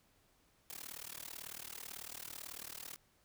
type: noise with amplitude modulation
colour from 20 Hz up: white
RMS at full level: -44 dBFS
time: 0.7-2.96 s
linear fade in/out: 0 ms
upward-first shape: sine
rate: 38.1 Hz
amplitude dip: 100%
effects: pink hiss -72 dBFS RMS until 3.24 s